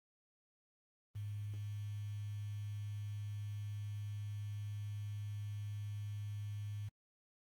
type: tone with quantisation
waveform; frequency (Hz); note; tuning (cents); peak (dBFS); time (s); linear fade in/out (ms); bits
sine; 103.5; G#2; -5; -40; 1.15-6.89; 10; 10
effects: Opus 32 kbps